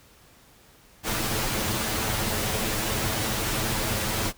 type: noise with comb filter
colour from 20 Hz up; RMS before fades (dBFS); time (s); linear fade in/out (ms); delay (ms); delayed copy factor
pink; -27; 1.03-4.33; 50; 9.2; +0.65
effects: pink hiss -55 dBFS RMS until 4.37 s